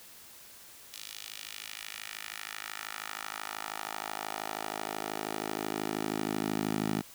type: tone with high-pass filter sweep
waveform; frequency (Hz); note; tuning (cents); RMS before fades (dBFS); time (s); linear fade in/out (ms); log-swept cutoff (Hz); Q
10% pulse; 52.9; G#1; +33; -37; 0.92-7.02; 20; 3700 to 200; 1.3
effects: white hiss -52 dBFS RMS until 7.14 s